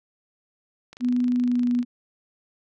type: click train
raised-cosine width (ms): 0.2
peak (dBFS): -26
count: 24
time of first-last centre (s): 0.93-1.828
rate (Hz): 25.6
type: tone with pitch glide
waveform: sine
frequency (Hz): 246.9 to 243.8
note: B3 to B3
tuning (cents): 0 to -22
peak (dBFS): -19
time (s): 1-1.85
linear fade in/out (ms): 50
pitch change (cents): -22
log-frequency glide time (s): 1.37-1.69
effects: none